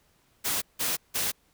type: noise bursts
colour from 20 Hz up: white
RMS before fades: -28 dBFS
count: 3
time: 0.44-1.32 s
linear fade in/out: 20 ms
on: 180 ms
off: 170 ms
effects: pink hiss -66 dBFS RMS until 1.53 s